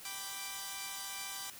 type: chord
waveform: 5% pulse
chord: G major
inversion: none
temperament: equal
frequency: 784 / 987.8 / 1174.7 Hz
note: G5 / B5 / D6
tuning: 0 / 0 / 0 cents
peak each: -33 / -34 / -33 dBFS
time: 0.05-1.5 s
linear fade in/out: 2 ms
effects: white hiss -51 dBFS RMS until 1.59 s